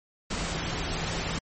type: tone in noise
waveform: sine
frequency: 165.7 Hz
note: E3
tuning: 9 cents sharp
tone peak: -37 dBFS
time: 0.3-1.39 s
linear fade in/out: 10 ms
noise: pink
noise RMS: -31 dBFS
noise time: 0.3-1.39 s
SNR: -9 dB
effects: MP3 32 kbps